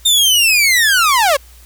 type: linear sweep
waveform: sawtooth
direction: down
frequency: 3660 to 523.3 Hz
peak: -6 dBFS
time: 0.05-1.37 s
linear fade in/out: 10 ms
effects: added 60 Hz sine -40 dBFS peak until 1.65 s + white hiss -46 dBFS RMS until 1.65 s